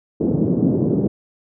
pink band-pass noise, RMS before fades -18 dBFS, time 0.2-1.08 s, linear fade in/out 10 ms, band 130 to 420 Hz, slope 24 dB/octave, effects none

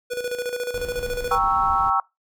square tone with tremolo, 489.7 Hz, B4, 15 cents flat, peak -24 dBFS, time 0.1-1.39 s, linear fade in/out 20 ms, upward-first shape square, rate 14 Hz, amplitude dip 60%
brown noise, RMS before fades -35 dBFS, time 0.74-1.9 s, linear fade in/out 2 ms
sine chord, G diminished seventh, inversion none, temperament equal, 784 / 932.3 / 1108.7 / 1318.5 Hz, G5 / Bb5 / Db6 / Fb6, 0 / 0 / 0 / 0 cents, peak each -23 / -26 / -23 / -21 dBFS, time 1.31-2 s, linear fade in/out 2 ms
effects noise-tail reverb RT60 0.2 s tail -23 dB re dry

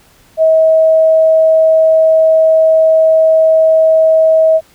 sine tone, 640 Hz, D#5, 49 cents sharp, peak -5 dBFS, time 0.37-4.61 s, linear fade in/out 50 ms, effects pink hiss -47 dBFS RMS until 4.74 s

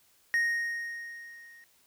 triangle tone with level ramp, 1864.7 Hz, A#6, in tune, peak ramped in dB -21 to -50 dBFS, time 0.34-1.64 s, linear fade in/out 0 ms, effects white hiss -65 dBFS RMS until 1.86 s

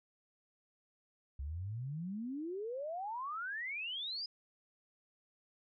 sine exponential sweep, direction up, 65.3 to 5040 Hz, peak -38 dBFS, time 1.39-4.26 s, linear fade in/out 5 ms, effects none

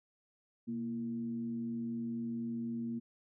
sine tone with frequency modulation, 233.1 Hz, A#3, in tune, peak -35 dBFS, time 0.67-3 s, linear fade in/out 20 ms, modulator 104 Hz, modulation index 0.4, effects none

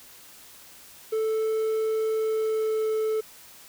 triangle tone with pitch glide, 439.5 to 436.5 Hz, A4 to A4, -2 to -14 cents, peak -21 dBFS, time 1.12-3.21 s, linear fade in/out 10 ms, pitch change -12 cents, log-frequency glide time 2.14-2.93 s, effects white hiss -49 dBFS RMS until 3.68 s

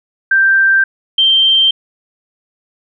sine tone pair in turn, 1571 / 3142 Hz, G6 / G7, +3 / +3 cents, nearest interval octave, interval 1200 cents, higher second, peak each -7 dBFS, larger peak neither, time 0.31-0.84 / 1.18-1.71 s, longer neither, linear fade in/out 5 ms, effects none

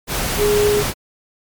sine tone in noise, 415.3 Hz, G#4, in tune, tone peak -13 dBFS, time 0.37-0.84 s, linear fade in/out 50 ms, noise pink, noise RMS -21 dBFS, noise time 0.07-0.94 s, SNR +5 dB, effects MP3 96 kbps

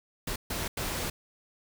pink noise bursts at uneven times, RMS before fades -33 dBFS, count 3, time 0.27-0.36 / 0.5-0.68 / 0.77-1.1 s, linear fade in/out 5 ms, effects none

